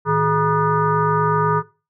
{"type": "tone with frequency modulation", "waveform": "sine", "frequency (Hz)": 689, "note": "F5", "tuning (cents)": -24, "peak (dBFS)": -14, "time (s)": [0.05, 1.63], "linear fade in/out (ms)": 50, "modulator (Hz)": 266, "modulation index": 2.4, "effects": ["noise-tail reverb RT60 0.3 s tail -17 dB re dry"]}